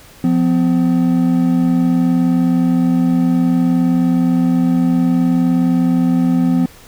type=tone pair together; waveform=triangle; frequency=174.61 / 254 Hz; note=F3 / B3; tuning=0 / +49 cents; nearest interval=tritone; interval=649 cents; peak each=-13 / -11 dBFS; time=0.24-6.66 s; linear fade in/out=2 ms; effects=pink hiss -42 dBFS RMS until 6.87 s

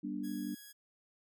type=chord; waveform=sine; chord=G major; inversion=none; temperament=equal with one note detuned; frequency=196 / 241.4 / 293.7 Hz; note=G3 / B3 / D4; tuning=0 / -39 / 0 cents; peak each=-41 / -41 / -39 dBFS; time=0.03-0.55 s; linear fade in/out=10 ms
type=tone; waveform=5% pulse; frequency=1661.2 Hz; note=G#6; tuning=in tune; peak=-40 dBFS; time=0.23-0.73 s; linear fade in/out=20 ms
effects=none

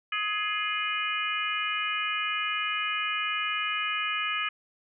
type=harmonic tone with a mistuned harmonic; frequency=420 Hz; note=G#4; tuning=19 cents sharp; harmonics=3 / 4 / 5 / 6 / 7; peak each=-32 / -35 / -35 / -32 / -34 dBFS; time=0.12-4.49 s; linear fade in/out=5 ms; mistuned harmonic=6; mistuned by=-41 cents; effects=none

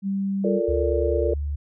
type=tone; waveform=sine; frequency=196 Hz; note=G3; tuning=in tune; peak=-22 dBFS; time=0.02-0.61 s; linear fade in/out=50 ms
type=chord; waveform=sine; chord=Bb major seventh; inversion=second; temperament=just; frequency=349.6 / 437 / 466.2 / 582.7 Hz; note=F4 / A4 / Bb4 / D5; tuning=+2 / -12 / 0 / -14 cents; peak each=-26 dBFS; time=0.44-1.34 s; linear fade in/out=5 ms
type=tone with vibrato; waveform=sine; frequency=72.1 Hz; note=D2; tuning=31 cents flat; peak=-24 dBFS; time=0.68-1.56 s; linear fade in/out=10 ms; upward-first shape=triangle; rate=2.9 Hz; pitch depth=16 cents each way
effects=none

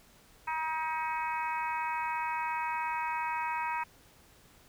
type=harmonic tone; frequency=317.1 Hz; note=D#4; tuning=33 cents sharp; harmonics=3 / 4 / 5 / 6 / 7 / 8; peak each=-32 / -41 / -42 / -44 / -43 / -41 dBFS; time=0.47-3.84 s; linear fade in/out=10 ms; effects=pink hiss -60 dBFS RMS until 4.68 s

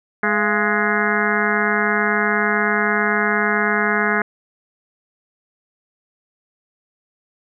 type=harmonic tone with a mistuned harmonic; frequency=209 Hz; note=G#3; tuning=11 cents sharp; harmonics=1 / 2 / 3 / 4 / 5 / 6 / 7 / 8 / 9 / 10; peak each=-24 / -24 / -27 / -28 / -28 / -25 / -23 / -22 / -27 / -27 dBFS; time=0.23-4.22 s; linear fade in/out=2 ms; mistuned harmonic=3; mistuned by=+140 cents; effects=none

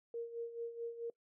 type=tone with tremolo; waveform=sine; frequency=466.2 Hz; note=A#4; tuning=in tune; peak=-37 dBFS; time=0.14-1.1 s; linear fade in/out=2 ms; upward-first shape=sine; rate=4.6 Hz; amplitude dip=70%; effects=noise-tail reverb RT60 0.1 s tail -23 dB re dry

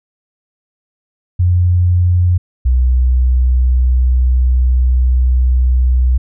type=tone pair in turn; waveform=sine; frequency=88.8 / 62.79 Hz; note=F2 / B1; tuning=+29 / +29 cents; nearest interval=tritone; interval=600 cents; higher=first; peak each=-8 / -8 dBFS; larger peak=neither; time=1.39-2.38 / 2.65-6.18 s; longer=second; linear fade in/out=10 ms; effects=none

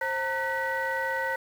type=tone cluster; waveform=sine; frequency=529 / 915 / 1500 / 1937 Hz; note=C5 / A#5 / F#6 / B6; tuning=+19 / -32 / +23 / -34 cents; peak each=-31 dBFS; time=0.01-1.36 s; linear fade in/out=5 ms; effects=tanh soft clip ceiling -20 dBFS + 8-bit

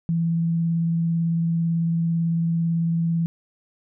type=tone with vibrato; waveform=sine; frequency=166.6 Hz; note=E3; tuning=19 cents sharp; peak=-19 dBFS; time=0.09-3.26 s; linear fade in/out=0 ms; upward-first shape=sine; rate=18 Hz; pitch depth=12 cents each way; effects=none

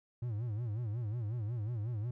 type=tone with vibrato; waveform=triangle; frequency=112.3 Hz; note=A2; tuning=36 cents sharp; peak=-32 dBFS; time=0.22-2.11 s; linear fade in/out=5 ms; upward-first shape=sine; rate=5.5 Hz; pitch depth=170 cents each way; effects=none

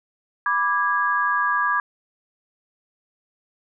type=chord; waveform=sine; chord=G# diminished; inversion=first; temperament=equal with one note detuned; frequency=987.8 / 1174.7 / 1646.9 Hz; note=B5 / D6 / G#6; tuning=0 / 0 / -15 cents; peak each=-25 / -22 / -22 dBFS; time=0.46-1.8 s; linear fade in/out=2 ms; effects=none

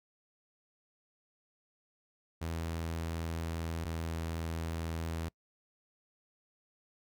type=tone pair in turn; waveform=sawtooth; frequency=82.41 / 82.08 Hz; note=E2 / E2; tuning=0 / -7 cents; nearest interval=unison; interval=7 cents; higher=first; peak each=-31 / -31 dBFS; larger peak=neither; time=2.41-3.85 / 3.85-5.29 s; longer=neither; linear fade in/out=10 ms; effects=noise-tail reverb RT60 0.1 s tail -26 dB re dry

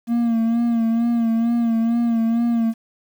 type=tone with vibrato; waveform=triangle; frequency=231.2 Hz; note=A#3; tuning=14 cents flat; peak=-14 dBFS; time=0.07-2.74 s; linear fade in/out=50 ms; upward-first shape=sine; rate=2.2 Hz; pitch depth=40 cents each way; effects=8-bit

